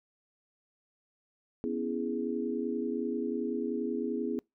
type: chord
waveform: sine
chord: C# minor seventh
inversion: third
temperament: equal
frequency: 246.9 / 277.2 / 329.6 / 415.3 Hz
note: B3 / C#4 / E4 / G#4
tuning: 0 / 0 / 0 / 0 cents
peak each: -34 / -38 / -36 / -35 dBFS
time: 1.64-4.39 s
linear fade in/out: 0 ms
effects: noise-tail reverb RT60 0.2 s tail -26 dB re dry